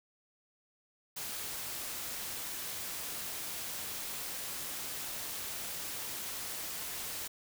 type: noise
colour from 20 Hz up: white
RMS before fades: -40 dBFS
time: 1.16-7.28 s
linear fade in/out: 10 ms
effects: none